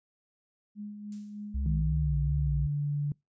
sine tone with tremolo, 207.7 Hz, G#3, in tune, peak -36 dBFS, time 0.75-1.84 s, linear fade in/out 50 ms, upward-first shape sine, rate 3.3 Hz, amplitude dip 45%
violet noise with exponential decay, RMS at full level -46 dBFS, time 1.12-1.58 s, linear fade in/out 2 ms, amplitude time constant 100 ms
sine tone with vibrato, 63.7 Hz, C2, 46 cents flat, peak -28 dBFS, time 1.54-2.67 s, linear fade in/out 10 ms, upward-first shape sine, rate 2.7 Hz, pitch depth 120 cents each way
sine tone with pitch glide, 155.6 to 145.18 Hz, D#3 to D3, 0 to -20 cents, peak -27 dBFS, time 1.66-3.12 s, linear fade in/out 2 ms, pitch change -120 cents, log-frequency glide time 1.9-2.2 s
effects noise-tail reverb RT60 0.2 s tail -26 dB re dry + resampled to 16000 Hz

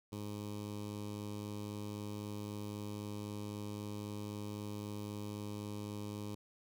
15% pulse tone with notch filter, 103.83 Hz, G#2, in tune, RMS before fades -43 dBFS, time 0.12-6.35 s, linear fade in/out 5 ms, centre 1700 Hz, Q 1.1, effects none

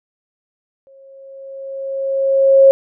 sine tone with exponential growth, 542 Hz, C#5, 39 cents flat, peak -3 dBFS, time 0.87-2.71 s, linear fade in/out 0 ms, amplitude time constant 400 ms, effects none

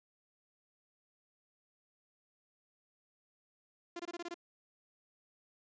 sawtooth tone bursts, 345.2 Hz, F4, 20 cents flat, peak -36 dBFS, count 7, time 3.96-4.343 s, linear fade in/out 5 ms, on 35 ms, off 23 ms, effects resampled to 16000 Hz + 12-bit

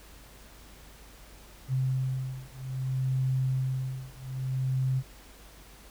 sine beating tone pair, 130.5 / 131.11 Hz, C3 / C3, -4 / +4 cents, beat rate 0.61 Hz, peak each -30 dBFS, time 1.68-5.03 s, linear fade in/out 50 ms, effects added 50 Hz sine -52 dBFS peak until 5.9 s + pink hiss -53 dBFS RMS until 5.9 s

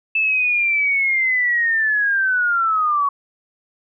sine linear sweep, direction down, 2637 to 1111 Hz, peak -15 dBFS, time 0.15-3.09 s, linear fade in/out 5 ms, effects none

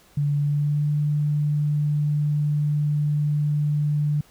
sine tone with pitch glide, 144.8 to 148.18 Hz, D3 to D3, -24 to +16 cents, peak -19 dBFS, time 0.17-4.21 s, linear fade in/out 5 ms, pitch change +40 cents, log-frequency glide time 0.38-0.89 s, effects pink hiss -55 dBFS RMS until 4.3 s

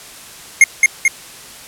square tone with echo, 2138 Hz, C7, 37 cents sharp, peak -3 dBFS, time 0.61-0.64 s, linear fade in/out 2 ms, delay 220 ms, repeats 2, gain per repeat -3 dB, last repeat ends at 1.08 s, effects white hiss -36 dBFS RMS until 1.67 s + low-pass 11000 Hz 12 dB/octave

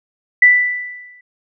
sine tone with exponential decay, 1979 Hz, B6, 3 cents sharp, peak -3 dBFS, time 0.42-1.21 s, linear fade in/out 5 ms, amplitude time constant 170 ms, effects none

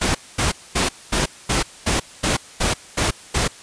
pink noise bursts, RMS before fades -19 dBFS, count 10, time 0.01-3.48 s, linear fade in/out 10 ms, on 140 ms, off 230 ms, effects white hiss -42 dBFS RMS until 3.62 s + resampled to 22050 Hz

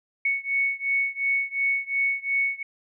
sine beating tone pair, 2216 / 2218.8 Hz, C#7 / C#7, -1 / +1 cents, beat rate 2.8 Hz, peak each -25 / -26 dBFS, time 0.25-2.63 s, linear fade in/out 5 ms, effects none

